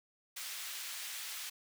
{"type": "high-pass noise", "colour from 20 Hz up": "pink", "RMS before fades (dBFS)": -43, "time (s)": [0.36, 1.5], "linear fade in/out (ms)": 10, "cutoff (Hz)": 2100, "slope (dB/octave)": 12, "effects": []}